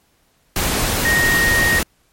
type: tone in noise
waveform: sine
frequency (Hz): 1864.7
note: A#6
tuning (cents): 0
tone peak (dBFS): -14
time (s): 1.05-1.79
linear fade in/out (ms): 2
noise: pink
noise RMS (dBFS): -19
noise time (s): 0.56-1.83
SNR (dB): +2
effects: pink hiss -60 dBFS RMS until 2.12 s + MP3 64 kbps